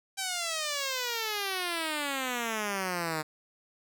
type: exponential sweep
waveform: 5% pulse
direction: down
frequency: 784 to 152.5 Hz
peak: -19 dBFS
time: 0.17-3.23 s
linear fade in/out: 20 ms
effects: none